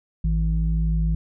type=tone pair together; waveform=sine; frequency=54.37 / 161.8 Hz; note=A1 / E3; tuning=-20 / -32 cents; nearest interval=octave + perfect fifth; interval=1888 cents; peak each=-19 / -23 dBFS; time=0.24-1.15 s; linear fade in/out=5 ms; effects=tanh soft clip ceiling -12 dBFS